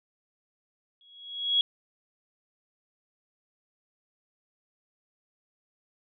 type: tone with exponential growth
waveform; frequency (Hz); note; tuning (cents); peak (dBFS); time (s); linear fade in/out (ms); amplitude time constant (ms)
sine; 3327; G#7; +2; -18; 1.01-1.61; 1; 130
effects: none